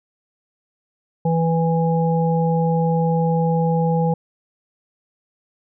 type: harmonic tone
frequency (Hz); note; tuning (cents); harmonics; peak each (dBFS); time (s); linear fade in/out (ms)
164.81; E3; 0; 1 / 3 / 5; -17 / -22 / -24; 1.25-4.14; 5
effects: none

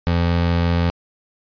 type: tone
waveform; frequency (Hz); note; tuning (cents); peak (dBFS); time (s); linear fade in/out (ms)
25% pulse; 85.6; F2; -34; -12; 0.07-0.9; 0
effects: resampled to 11025 Hz

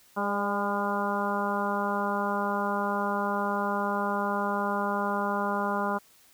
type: harmonic tone with a mistuned harmonic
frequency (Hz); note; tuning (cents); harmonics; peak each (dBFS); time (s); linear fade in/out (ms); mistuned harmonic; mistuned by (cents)
202.9; G#3; -40; 1 / 2 / 3 / 4 / 5 / 6 / 7; -32 / -35 / -34 / -33 / -32 / -35 / -35; 0.16-5.99; 20; 3; -24
effects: white hiss -59 dBFS RMS until 6.33 s

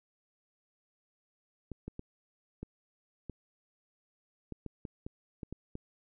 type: clicks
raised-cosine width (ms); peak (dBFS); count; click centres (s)
3; -27; 12; 1.717 / 1.88 / 1.994 / 2.63 / 3.297 / 4.523 / 4.663 / 4.852 / 5.065 / 5.432 / 5.526 / 5.754
effects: none

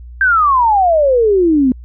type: exponential sweep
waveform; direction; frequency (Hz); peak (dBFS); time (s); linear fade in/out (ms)
sine; down; 1602 to 246.9; -8; 0.21-1.72; 2
effects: added 60 Hz sine -30 dBFS peak until 1.84 s

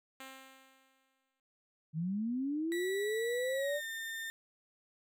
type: tone with exponential decay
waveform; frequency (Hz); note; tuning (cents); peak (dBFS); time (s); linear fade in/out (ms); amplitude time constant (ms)
5% pulse; 265.4; C4; +25; -34; 0.2-1.4; 2; 260
type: linear sweep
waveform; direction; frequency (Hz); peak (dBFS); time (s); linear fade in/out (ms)
sine; up; 150 to 595; -32; 1.93-3.81; 50
type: tone with pitch glide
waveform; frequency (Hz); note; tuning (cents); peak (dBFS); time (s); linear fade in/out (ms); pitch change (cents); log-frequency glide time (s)
35% pulse; 1949 to 1808; B6 to A6; -23 to +47; -37; 2.72-4.3; 0; -130; 3.53-3.84
effects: none

